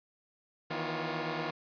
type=tone cluster; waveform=10% pulse; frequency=157.7 / 166.3 / 241.5 / 352.1 / 555 Hz; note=D#3 / E3 / B3 / F4 / C#5; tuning=+24 / +16 / -39 / +14 / +2 cents; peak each=-29 / -33 / -33 / -30 / -37 dBFS; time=0.7-1.51 s; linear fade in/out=10 ms; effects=resampled to 11025 Hz